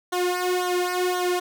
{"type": "tone with flanger", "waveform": "sawtooth", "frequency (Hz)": 360.3, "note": "F#4", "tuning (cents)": -46, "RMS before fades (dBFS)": -24, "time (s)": [0.12, 1.4], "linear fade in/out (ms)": 10, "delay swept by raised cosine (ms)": [0.4, 2.5], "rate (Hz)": 1.9, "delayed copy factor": -0.85, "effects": []}